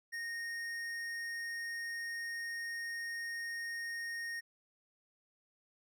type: tone with tanh clipping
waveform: sine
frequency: 1854 Hz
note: A#6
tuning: 10 cents flat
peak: -40 dBFS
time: 0.12-4.41 s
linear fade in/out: 20 ms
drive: 14 dB
effects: none